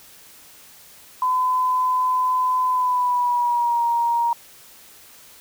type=tone with pitch glide; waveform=sine; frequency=1013 to 939.7 Hz; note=B5 to A#5; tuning=+44 to +14 cents; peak=-17 dBFS; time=1.22-4.33 s; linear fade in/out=2 ms; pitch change=-130 cents; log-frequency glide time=2.7-3.83 s; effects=white hiss -47 dBFS RMS until 5.4 s